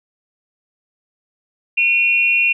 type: tone pair together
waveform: sine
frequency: 2440 / 2739 Hz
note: D#7 / F7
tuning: -34 / -34 cents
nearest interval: major second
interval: 200 cents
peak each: -15 dBFS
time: 1.77-2.53 s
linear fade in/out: 10 ms
effects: none